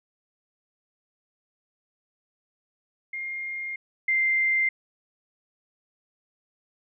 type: tone pair in turn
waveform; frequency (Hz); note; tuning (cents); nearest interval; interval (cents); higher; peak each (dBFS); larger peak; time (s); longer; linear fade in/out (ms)
sine; 2123 / 2091; C7 / C7; +25 / -2; unison; 27; first; -30 / -20; second; 3.13-3.76 / 4.08-4.69; first; 5
effects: none